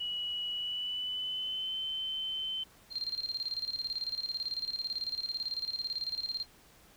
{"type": "tone with pitch glide", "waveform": "sine", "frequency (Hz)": [2928, 3074], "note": ["F#7", "G7"], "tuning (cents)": [-19, -35], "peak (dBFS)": -33, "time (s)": [0, 2.64], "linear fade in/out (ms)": 10, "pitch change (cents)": 84, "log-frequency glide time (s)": [0.5, 1.78]}
{"type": "tone with tremolo", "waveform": "sine", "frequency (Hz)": 4186, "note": "C8", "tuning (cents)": 0, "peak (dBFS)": -31, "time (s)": [2.9, 6.46], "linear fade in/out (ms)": 50, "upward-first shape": "square", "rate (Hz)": 18, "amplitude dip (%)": 75}
{"effects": ["pink hiss -60 dBFS RMS until 6.96 s"]}